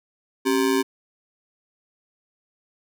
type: ring-modulated tone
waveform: square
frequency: 330.4 Hz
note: E4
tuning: 4 cents sharp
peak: -16 dBFS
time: 0.45-0.83 s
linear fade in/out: 20 ms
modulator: 58.1 Hz
effects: none